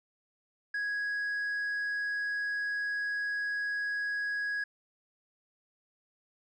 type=tone with tanh clipping; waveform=triangle; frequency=1661.2 Hz; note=G#6; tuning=in tune; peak=-31 dBFS; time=0.74-4.64 s; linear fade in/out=5 ms; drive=7 dB; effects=none